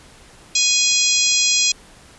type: harmonic tone with a mistuned harmonic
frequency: 828 Hz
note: G#5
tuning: 5 cents flat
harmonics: 3 / 4 / 5 / 6 / 7 / 8 / 9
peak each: -22 / -22 / -22 / -22 / -22 / -22 / -22 dBFS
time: 0.55-1.72 s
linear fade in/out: 5 ms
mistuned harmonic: 6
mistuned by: +16 cents
effects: pink hiss -46 dBFS RMS until 2.18 s + resampled to 24000 Hz